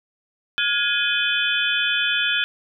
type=tone cluster; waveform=sine; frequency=1428 / 1668 / 2500 / 3089 / 3440 Hz; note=F6 / G#6 / D#7 / G7 / A7; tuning=+38 / +7 / +8 / -26 / -40 cents; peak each=-25 dBFS; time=0.58-2.44 s; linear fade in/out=0 ms; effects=none